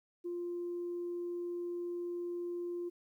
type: tone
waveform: sine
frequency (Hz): 349.2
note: F4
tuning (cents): 0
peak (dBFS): -35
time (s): 0.24-2.9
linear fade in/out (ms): 20
effects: tanh soft clip ceiling -32 dBFS + 12-bit